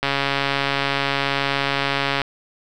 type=click train; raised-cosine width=0.3 ms; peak=-4 dBFS; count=305; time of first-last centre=0.03-2.217 s; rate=139 Hz; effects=none